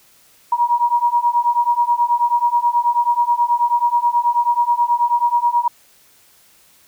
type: beating tone pair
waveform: sine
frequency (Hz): 950 / 959.3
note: A#5 / A#5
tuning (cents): +33 / +49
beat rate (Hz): 9.3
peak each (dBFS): -17 / -16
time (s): 0.52-5.68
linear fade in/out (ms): 5
effects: white hiss -52 dBFS RMS until 6.87 s